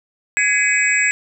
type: tone cluster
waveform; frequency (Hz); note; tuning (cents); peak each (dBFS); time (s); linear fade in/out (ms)
sine; 1677 / 2037 / 2253 / 2523 / 7690; G#6 / C7 / C#7 / D#7 / B8; +16 / -47 / +28 / +23 / -47; -19 / -19 / -21 / -21 / -22; 0.37-1.11; 0
effects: none